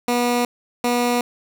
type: tone pair in turn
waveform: 15% pulse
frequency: 242.6 / 242.6 Hz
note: B3 / B3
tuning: -31 / -31 cents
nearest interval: unison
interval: 0 cents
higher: neither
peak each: -11 dBFS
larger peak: neither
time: 0.08-0.45 / 0.84-1.21 s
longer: neither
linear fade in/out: 2 ms
effects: none